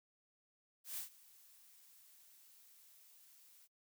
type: noise with ADSR envelope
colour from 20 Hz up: blue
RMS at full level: -42 dBFS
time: 0.84-3.68 s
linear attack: 130 ms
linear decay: 120 ms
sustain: -22 dB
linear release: 37 ms
effects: noise-tail reverb RT60 0.1 s tail -23 dB re dry